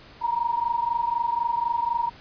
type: tone pair together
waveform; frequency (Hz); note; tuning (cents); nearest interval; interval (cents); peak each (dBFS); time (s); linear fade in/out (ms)
sine; 931 / 955; A#5 / A#5; -2 / +42; unison; 44; -25; 0.21-2.1; 20
effects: pink hiss -48 dBFS RMS until 2.2 s + resampled to 11025 Hz